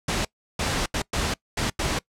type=noise bursts at uneven times; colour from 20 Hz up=pink; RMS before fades=-25 dBFS; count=6; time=0.08-0.25 / 0.59-0.86 / 0.94-1.02 / 1.13-1.34 / 1.57-1.7 / 1.79-1.99 s; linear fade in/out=5 ms; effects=noise-tail reverb RT60 0.1 s tail -23 dB re dry + low-pass 8000 Hz 12 dB/octave